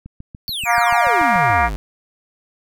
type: click train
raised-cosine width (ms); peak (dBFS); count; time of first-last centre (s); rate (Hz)
5; -22; 11; 0.06-1.503; 6.93
type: exponential sweep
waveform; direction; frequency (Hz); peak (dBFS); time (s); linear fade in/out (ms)
square; down; 4603 to 43.65; -23; 0.48-1.76; 0
type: harmonic tone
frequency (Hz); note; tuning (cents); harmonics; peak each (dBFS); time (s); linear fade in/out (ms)
236.2; A#3; +23; 3 / 4 / 5 / 6 / 7 / 8 / 9 / 10; -17 / -19 / -21 / -23 / -24 / -25 / -26 / -27; 0.65-1.7; 50
effects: none